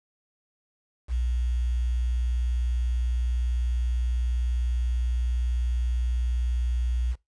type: tone with quantisation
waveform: sine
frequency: 60.5 Hz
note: B1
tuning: 35 cents flat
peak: -23 dBFS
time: 1.08-7.16 s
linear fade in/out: 50 ms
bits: 8
effects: noise-tail reverb RT60 0.2 s tail -22 dB re dry + resampled to 22050 Hz